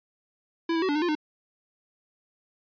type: tone with pitch steps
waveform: square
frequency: 332.5 / 327 / 377.2 / 290.8 / 304.4 / 350.7 / 304.5 Hz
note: E4 / E4 / F#4 / D4 / D#4 / F4 / D#4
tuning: +15 / -14 / +33 / -17 / -38 / +7 / -37 cents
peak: -24 dBFS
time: 0.69-1.152 s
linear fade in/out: 5 ms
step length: 66 ms
effects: resampled to 11025 Hz